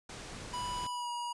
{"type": "low-pass noise", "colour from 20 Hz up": "pink", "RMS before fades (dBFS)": -45, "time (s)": [0.09, 0.87], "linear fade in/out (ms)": 5, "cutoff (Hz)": 9200, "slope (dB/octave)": 24}
{"type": "tone with pitch glide", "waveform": "square", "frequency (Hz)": [985, 959.2], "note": ["B5", "A#5"], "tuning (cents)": [-5, 49], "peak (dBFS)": -36, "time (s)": [0.53, 1.33], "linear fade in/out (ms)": 10, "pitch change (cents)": -46, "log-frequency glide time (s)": [0.88, 1.1]}
{"effects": ["resampled to 24000 Hz"]}